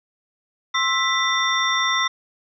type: tone cluster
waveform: sine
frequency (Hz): 1059 / 1321 / 1984 / 3575 / 5630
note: C6 / E6 / B6 / A7 / F8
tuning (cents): +21 / +3 / +7 / +27 / +13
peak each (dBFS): -24 / -25 / -23 / -23 / -31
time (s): 0.74-2.08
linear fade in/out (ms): 10
effects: none